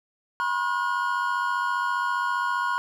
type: tone cluster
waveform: triangle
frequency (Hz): 975 / 1070 / 1441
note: B5 / C6 / F#6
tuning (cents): -23 / +38 / -46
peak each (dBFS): -26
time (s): 0.4-2.78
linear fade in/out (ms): 0
effects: none